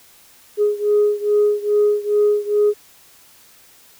sine beating tone pair, 415.3 / 417.7 Hz, G#4 / G#4, 0 / +10 cents, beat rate 2.4 Hz, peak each -15 / -17 dBFS, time 0.57-2.74 s, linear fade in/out 50 ms, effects tanh soft clip ceiling -8 dBFS + white hiss -49 dBFS RMS until 3.99 s

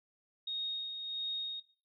sine tone with tremolo, 3729 Hz, A#7, in tune, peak -33 dBFS, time 0.47-1.6 s, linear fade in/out 5 ms, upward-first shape sine, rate 1.5 Hz, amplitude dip 45%, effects noise-tail reverb RT60 0.4 s tail -18 dB re dry

